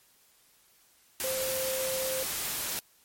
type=tone in noise; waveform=sine; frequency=523.3 Hz; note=C5; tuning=in tune; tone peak=-31 dBFS; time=1.24-2.23 s; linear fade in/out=0 ms; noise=white; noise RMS=-33 dBFS; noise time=1.2-2.79 s; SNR=-1 dB; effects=white hiss -63 dBFS RMS until 3.04 s + MP3 64 kbps